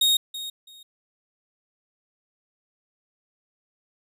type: tone with echo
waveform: 40% pulse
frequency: 3731 Hz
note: A#7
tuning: 1 cent sharp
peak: -16 dBFS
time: 0.01-0.17 s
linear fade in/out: 5 ms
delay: 330 ms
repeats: 2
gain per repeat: -14 dB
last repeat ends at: 0.83 s
effects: none